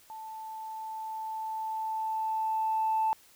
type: tone with level ramp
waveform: sine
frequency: 880 Hz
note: A5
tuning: in tune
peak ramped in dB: -40 to -23 dBFS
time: 0.1-3.13 s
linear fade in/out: 0 ms
effects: tanh soft clip ceiling -20 dBFS + white hiss -59 dBFS RMS until 3.35 s